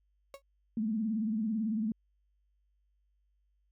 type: tone with exponential decay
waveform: 35% pulse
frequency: 552 Hz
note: C#5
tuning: 7 cents flat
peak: -38 dBFS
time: 0.34-0.42 s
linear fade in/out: 1 ms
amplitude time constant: 17 ms
type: tone with vibrato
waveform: sine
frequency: 218.4 Hz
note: A3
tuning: 13 cents flat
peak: -29 dBFS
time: 0.77-1.92 s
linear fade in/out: 2 ms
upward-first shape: sine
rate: 18 Hz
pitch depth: 100 cents each way
effects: added 50 Hz sine -70 dBFS peak until 3.71 s